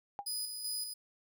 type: tone with exponential decay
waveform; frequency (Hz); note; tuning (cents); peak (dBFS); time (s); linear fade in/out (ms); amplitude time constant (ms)
sine; 807; G#5; -50; -32; 0.19-0.27; 0; 16
type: tone with tremolo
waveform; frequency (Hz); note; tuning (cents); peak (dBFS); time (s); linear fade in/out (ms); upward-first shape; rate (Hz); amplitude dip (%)
20% pulse; 4978; D#8; 0; -29; 0.26-0.94; 10; square; 2.6; 45
effects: none